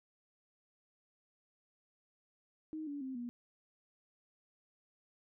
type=tone with pitch steps; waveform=sine; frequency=312.5 / 286.6 / 262.8 / 241 Hz; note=D#4 / D4 / C4 / B3; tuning=+8 / -42 / +8 / -42 cents; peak=-39 dBFS; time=2.73-3.29 s; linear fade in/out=0 ms; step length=140 ms; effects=none